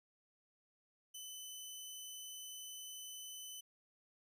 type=tone; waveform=15% pulse; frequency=3017 Hz; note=F#7; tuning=33 cents sharp; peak=-40 dBFS; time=1.14-3.61 s; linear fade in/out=10 ms; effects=none